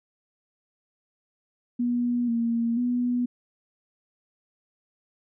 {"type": "tone with pitch steps", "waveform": "sine", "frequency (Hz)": [242.1, 232.3, 244.9], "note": ["B3", "A#3", "B3"], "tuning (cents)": [-34, -6, -14], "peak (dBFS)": -22, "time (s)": [1.79, 3.26], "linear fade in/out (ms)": 10, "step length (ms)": 490, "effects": []}